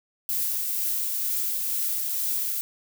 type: noise with tremolo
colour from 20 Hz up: violet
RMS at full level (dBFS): -26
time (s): 0.29-2.61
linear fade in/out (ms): 0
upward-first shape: triangle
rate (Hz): 2.1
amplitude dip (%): 25
effects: none